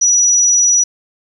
sine tone, 5860 Hz, F#8, 18 cents flat, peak -8 dBFS, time 0.01-0.84 s, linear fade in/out 10 ms, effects 8-bit

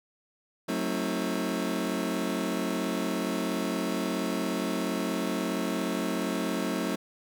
30% pulse chord, F# diminished seventh, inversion none, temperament just, 185 / 222 / 266.4 / 319.7 Hz, F#3 / A3 / C4 / Eb4, 0 / +16 / +31 / +47 cents, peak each -31 dBFS, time 0.68-6.96 s, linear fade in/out 10 ms, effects none

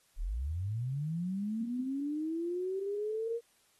sine linear sweep, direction up, 31.04 to 472.1 Hz, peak -32 dBFS, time 0.16-3.41 s, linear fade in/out 50 ms, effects white hiss -69 dBFS RMS until 3.79 s + AAC 32 kbps

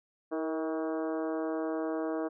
harmonic tone with a mistuned harmonic, 160 Hz, D#3, 49 cents sharp, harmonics 2 / 3 / 4 / 5 / 6 / 7 / 8 / 9 / 10, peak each -33 / -36 / -37 / -45 / -48 / -45 / -50 / -51 / -52 dBFS, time 0.31-2.29 s, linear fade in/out 20 ms, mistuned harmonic 3, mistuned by -36 cents, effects none

